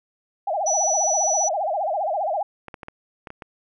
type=tone with vibrato; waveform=sine; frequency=708 Hz; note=F5; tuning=23 cents sharp; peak=-21 dBFS; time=0.47-2.43 s; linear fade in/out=5 ms; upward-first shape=sine; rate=15 Hz; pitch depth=260 cents each way
type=tone; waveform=sine; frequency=5920 Hz; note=F#8; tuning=in tune; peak=-20 dBFS; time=0.66-1.49 s; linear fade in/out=10 ms
type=clicks; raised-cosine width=0.5 ms; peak=-21 dBFS; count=7; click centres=2.683 / 2.742 / 2.832 / 2.884 / 3.272 / 3.304 / 3.422 s
effects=none